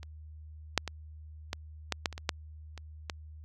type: clicks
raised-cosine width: 0.2 ms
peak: -30 / -6 / -18 / -15 / -12 / -10 / -26 / -23 / -9 / -27 / -16 dBFS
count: 11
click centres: 0.031 / 0.777 / 0.877 / 1.531 / 1.923 / 2.058 / 2.127 / 2.179 / 2.292 / 2.777 / 3.098 s
effects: added 77 Hz sine -45 dBFS peak until 3.44 s